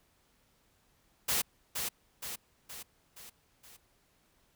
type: noise with echo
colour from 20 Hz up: white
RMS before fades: -30 dBFS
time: 1.28-1.42 s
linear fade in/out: 10 ms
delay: 470 ms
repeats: 5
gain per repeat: -5 dB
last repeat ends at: 3.77 s
effects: pink hiss -70 dBFS RMS until 4.55 s